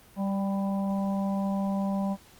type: harmonic tone with a mistuned harmonic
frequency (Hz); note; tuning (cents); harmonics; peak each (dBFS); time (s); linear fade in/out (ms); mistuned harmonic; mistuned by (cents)
196; G3; 0; 1 / 3 / 4 / 5; -26 / -36 / -38 / -40; 0.16-2.17; 50; 5; +22
effects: pink hiss -55 dBFS RMS until 2.39 s + Opus 32 kbps